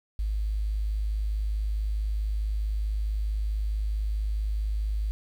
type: tone with quantisation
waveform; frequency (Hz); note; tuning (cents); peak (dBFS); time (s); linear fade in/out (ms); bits
sine; 52.3; G#1; +13; -25; 0.19-5.11; 0; 9
effects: none